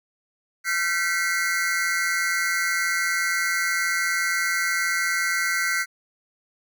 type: tone cluster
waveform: square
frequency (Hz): 1369 / 1535 / 1963 / 2138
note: F6 / G6 / B6 / C7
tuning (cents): -35 / -37 / -11 / +37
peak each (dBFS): -31 / -27 / -27 / -29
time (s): 0.64-5.86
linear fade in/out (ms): 50
effects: none